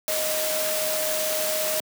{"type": "tone in noise", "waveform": "sine", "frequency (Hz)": 622.3, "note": "D#5", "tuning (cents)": 0, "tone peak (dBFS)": -27, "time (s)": [0.08, 1.8], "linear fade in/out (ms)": 0, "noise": "white", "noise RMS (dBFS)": -27, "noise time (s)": [0.08, 1.8], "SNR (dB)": -3, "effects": ["high-pass 200 Hz 12 dB/octave"]}